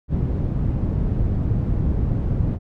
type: low-pass noise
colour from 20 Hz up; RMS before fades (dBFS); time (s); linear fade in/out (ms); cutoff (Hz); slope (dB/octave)
white; -21; 0.08-2.59; 50; 130; 12
effects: none